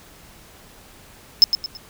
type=tone with echo; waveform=triangle; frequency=5220 Hz; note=E8; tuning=18 cents flat; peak=-5 dBFS; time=1.42-1.44 s; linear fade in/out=0 ms; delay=110 ms; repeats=3; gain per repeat=-9 dB; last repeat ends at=1.77 s; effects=pink hiss -47 dBFS RMS until 1.89 s